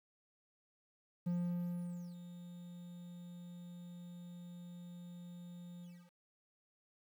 triangle tone with ADSR envelope, 175.2 Hz, F3, 6 cents sharp, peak -31 dBFS, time 1.26-6.12 s, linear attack 11 ms, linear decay 880 ms, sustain -15 dB, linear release 290 ms, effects 11-bit

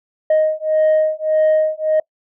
sine beating tone pair, 622.3 / 624 Hz, D#5 / D#5, 0 / +5 cents, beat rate 1.7 Hz, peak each -14 dBFS, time 0.3-2 s, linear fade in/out 5 ms, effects noise-tail reverb RT60 0.1 s tail -26 dB re dry + tanh soft clip ceiling -9 dBFS

